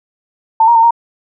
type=tone with pitch steps; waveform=sine; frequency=894 / 940 / 908 / 933 Hz; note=A5 / A#5 / A#5 / A#5; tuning=+27 / +14 / -46 / +1 cents; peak=-5 dBFS; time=0.6-0.908 s; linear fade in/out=5 ms; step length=77 ms; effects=none